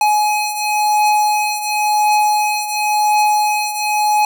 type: beating tone pair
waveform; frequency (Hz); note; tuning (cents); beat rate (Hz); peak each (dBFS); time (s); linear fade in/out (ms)
square; 842 / 842.94; G#5 / G#5; +24 / +26; 0.94; -15 / -20; 0.01-4.25; 2
effects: none